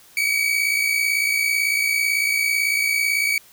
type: tone pair together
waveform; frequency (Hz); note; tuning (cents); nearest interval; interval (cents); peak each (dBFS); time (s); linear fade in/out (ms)
40% pulse; 2258 / 2316; C#7 / D7; +31 / -25; unison; 44; -19 / -23; 0.17-3.38; 2
effects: white hiss -50 dBFS RMS until 3.52 s